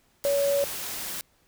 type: tone in noise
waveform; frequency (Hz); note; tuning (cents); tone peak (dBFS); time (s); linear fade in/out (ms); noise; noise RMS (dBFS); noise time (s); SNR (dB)
sine; 563; C#5; +27; -21; 0.25-0.64; 0; white; -34; 0.24-1.21; +10
effects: pink hiss -65 dBFS RMS until 1.47 s